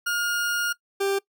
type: tone pair in turn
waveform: 40% pulse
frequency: 1423 / 394.3 Hz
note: F6 / G4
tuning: +32 / +10 cents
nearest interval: octave + minor seventh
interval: 2222 cents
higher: first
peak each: -22 / -21 dBFS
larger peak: second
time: 0.06-0.73 / 1-1.19 s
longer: first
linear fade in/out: 10 ms
effects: noise-tail reverb RT60 0.1 s tail -22 dB re dry